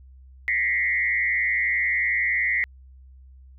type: tone with frequency modulation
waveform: sine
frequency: 2023 Hz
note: B6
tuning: 41 cents sharp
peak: -20 dBFS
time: 0.48-2.64 s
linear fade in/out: 0 ms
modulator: 111 Hz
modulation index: 1.3
effects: added 65 Hz sine -45 dBFS peak until 3.58 s